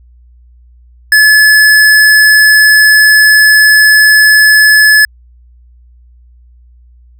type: tone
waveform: square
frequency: 1717 Hz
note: A6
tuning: 43 cents flat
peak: -3 dBFS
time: 1.12-5.05 s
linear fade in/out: 2 ms
effects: added 60 Hz sine -38 dBFS peak until 7.19 s